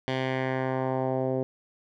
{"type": "tone with low-pass filter sweep", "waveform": "10% pulse", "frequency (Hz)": 130.81, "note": "C3", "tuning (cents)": 0, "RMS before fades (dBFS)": -28, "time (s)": [0.08, 1.43], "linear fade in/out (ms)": 0, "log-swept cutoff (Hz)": [3400, 480], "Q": 1.6, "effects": []}